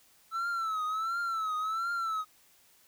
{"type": "tone with vibrato", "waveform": "triangle", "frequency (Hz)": 1318.5, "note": "E6", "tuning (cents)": 0, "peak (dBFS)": -28, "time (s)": [0.31, 2.25], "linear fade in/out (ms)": 50, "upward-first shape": "triangle", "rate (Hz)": 1.4, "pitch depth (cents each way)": 110, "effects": ["white hiss -63 dBFS RMS until 2.87 s"]}